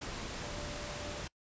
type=tone in noise; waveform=sine; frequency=587.3 Hz; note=D5; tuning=in tune; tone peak=-46 dBFS; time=0.43-1.21 s; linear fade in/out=10 ms; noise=pink; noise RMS=-41 dBFS; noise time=0.01-1.28 s; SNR=-8 dB; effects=noise-tail reverb RT60 0.1 s tail -24 dB re dry + resampled to 16000 Hz